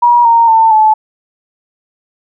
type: tone with pitch steps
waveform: sine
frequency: 958 / 926.4 / 895.9 / 866.4 Hz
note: A#5 / A#5 / A5 / A5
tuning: +47 / -11 / +31 / -27 cents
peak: -4 dBFS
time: 0.02-0.94 s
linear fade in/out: 10 ms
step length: 230 ms
effects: none